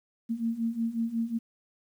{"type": "beating tone pair", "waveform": "sine", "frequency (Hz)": [226, 231.5], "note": ["A3", "A#3"], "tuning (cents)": [47, -12], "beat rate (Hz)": 5.5, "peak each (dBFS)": [-32, -29], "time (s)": [0.29, 1.39], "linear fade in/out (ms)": 20, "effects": ["10-bit"]}